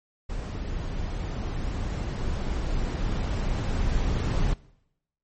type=noise with level ramp; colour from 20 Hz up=brown; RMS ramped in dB=-32 to -24 dBFS; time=0.29-4.54 s; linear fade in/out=10 ms; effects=noise-tail reverb RT60 0.8 s tail -21 dB re dry + MP3 32 kbps